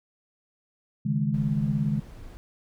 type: chord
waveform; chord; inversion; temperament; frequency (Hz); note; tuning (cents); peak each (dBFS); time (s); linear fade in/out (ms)
sine; C# suspended second; none; equal with one note detuned; 138.59 / 155.56 / 209.5; C#3 / D#3 / G#3; 0 / 0 / +15; -27; 1.05-2; 10
type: noise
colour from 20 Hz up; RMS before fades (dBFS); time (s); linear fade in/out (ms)
brown; -43; 1.34-2.37; 0
effects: none